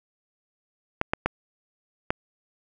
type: clicks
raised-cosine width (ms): 0.5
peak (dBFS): -7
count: 4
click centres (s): 1.014 / 1.135 / 1.26 / 2.105
effects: none